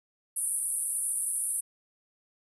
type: band-pass noise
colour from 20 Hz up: pink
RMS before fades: -31 dBFS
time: 0.36-1.61 s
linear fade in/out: 10 ms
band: 9000 to 11000 Hz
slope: 96 dB/octave
effects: none